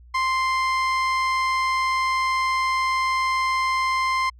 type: tone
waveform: 30% pulse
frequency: 1046.5 Hz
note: C6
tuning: in tune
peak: -17 dBFS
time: 0.14-4.3 s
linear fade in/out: 10 ms
effects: added 60 Hz sine -45 dBFS peak until 4.39 s + low-pass 5000 Hz 12 dB/octave